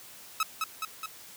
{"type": "tone with echo", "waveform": "sawtooth", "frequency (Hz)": 1290, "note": "E6", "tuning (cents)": -38, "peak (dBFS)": -21, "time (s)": [0.4, 0.43], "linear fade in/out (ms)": 2, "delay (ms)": 210, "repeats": 3, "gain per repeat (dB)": -3, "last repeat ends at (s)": 1.06, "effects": ["white hiss -49 dBFS RMS until 1.36 s", "high-pass 80 Hz 12 dB/octave"]}